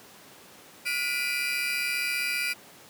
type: tone cluster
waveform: 35% pulse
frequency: 1434 / 1988 / 2362 / 2497 Hz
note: F6 / B6 / D7 / D#7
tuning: +45 / +11 / +9 / +6 cents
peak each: -34 / -35 / -27 / -31 dBFS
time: 0.85-2.54 s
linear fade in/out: 20 ms
effects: pink hiss -50 dBFS RMS until 2.89 s + high-pass 200 Hz 12 dB/octave